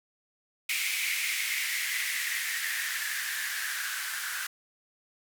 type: noise with band-pass filter sweep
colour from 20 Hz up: violet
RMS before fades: -32 dBFS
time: 0.69-4.47 s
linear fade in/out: 5 ms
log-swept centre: 2300 to 1500 Hz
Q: 5.9
effects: none